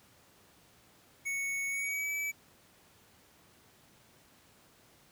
square tone with pitch glide, 2217 to 2300 Hz, C#7 to D7, 0 to -37 cents, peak -33 dBFS, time 1.25-2.32 s, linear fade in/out 20 ms, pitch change +63 cents, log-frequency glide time 1.69-2.13 s, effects pink hiss -62 dBFS RMS until 5.11 s + high-pass 80 Hz 12 dB/octave

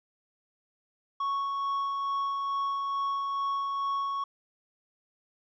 triangle tone with tremolo, 1108.7 Hz, C#6, in tune, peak -25 dBFS, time 1.2-4.24 s, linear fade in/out 5 ms, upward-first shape sine, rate 2.3 Hz, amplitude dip 25%, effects resampled to 16000 Hz + 11-bit

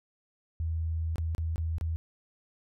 sine tone with dropouts, 81.2 Hz, E2, 26 cents flat, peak -28 dBFS, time 0.6-1.96 s, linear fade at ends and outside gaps 0 ms, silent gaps 1.158-1.182 / 1.349-1.381 / 1.559-1.58 / 1.783-1.811 s, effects none

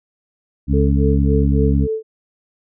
harmonic tone, 69.3 Hz, C#2, in tune, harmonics 1 / 2 / 3 / 4, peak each -15 / -18 / -20 / -21 dBFS, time 0.67-1.88 s, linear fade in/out 50 ms
sine tone with tremolo, 440 Hz, A4, in tune, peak -17 dBFS, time 0.73-2.03 s, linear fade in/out 10 ms, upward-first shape sine, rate 3.6 Hz, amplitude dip 100%
effects none

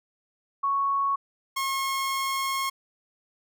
sine / sawtooth tone pair in turn, 1108.7 / 1082.1 Hz, C#6 / C#6, 0 / -42 cents, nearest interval unison, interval 42 cents, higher first, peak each -22 / -22 dBFS, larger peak neither, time 0.63-1.16 / 1.56-2.7 s, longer second, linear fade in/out 10 ms, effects none

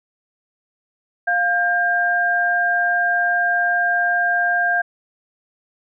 sine tone pair together, 702.5 / 1600 Hz, F5 / G6, +10 / +35 cents, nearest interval octave + major second, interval 1425 cents, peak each -20 / -17 dBFS, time 1.27-4.82 s, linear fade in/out 10 ms, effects none

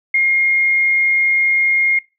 sine tone, 2135 Hz, C7, 34 cents sharp, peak -11 dBFS, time 0.14-1.99 s, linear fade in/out 5 ms, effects noise-tail reverb RT60 0.3 s tail -24 dB re dry

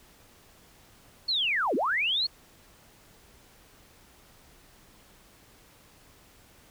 sine linear two-way sweep, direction down then up, 4413 to 217.2 to 4413 Hz, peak -24 dBFS, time 1.28-2.27 s, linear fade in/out 10 ms, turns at 1.75 s, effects pink hiss -57 dBFS RMS until 6.7 s

